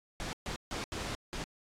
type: noise bursts at uneven times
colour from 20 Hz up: pink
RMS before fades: -38 dBFS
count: 5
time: 0.2-0.33 / 0.46-0.56 / 0.71-0.84 / 0.92-1.15 / 1.33-1.44 s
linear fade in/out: 0 ms
effects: low-pass 7000 Hz 12 dB/octave + AAC 48 kbps